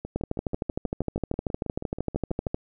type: two click trains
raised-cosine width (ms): 2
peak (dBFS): -13 / -20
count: 32 / 16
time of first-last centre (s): 0.16-2.545 / 0.05-2.469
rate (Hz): 13 / 6.2
effects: none